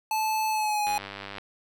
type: tone with pitch glide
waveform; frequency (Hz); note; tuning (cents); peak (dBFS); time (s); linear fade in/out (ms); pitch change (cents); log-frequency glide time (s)
square; 870 to 831.2; A5 to G#5; -20 to +1; -25; 0.11-0.98; 2; -79; 0.5-0.86
type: click train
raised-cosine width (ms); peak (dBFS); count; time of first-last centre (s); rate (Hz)
0.3; -21; 52; 0.87-1.383; 99.4
effects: none